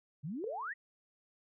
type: exponential sweep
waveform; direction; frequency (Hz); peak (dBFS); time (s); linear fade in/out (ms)
sine; up; 131.6 to 2000; -37; 0.23-0.74; 20
type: tone with exponential decay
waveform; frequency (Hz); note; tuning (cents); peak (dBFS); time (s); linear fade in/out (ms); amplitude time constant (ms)
sine; 443.6; A4; +14; -35; 0.44-0.7; 1; 56
effects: none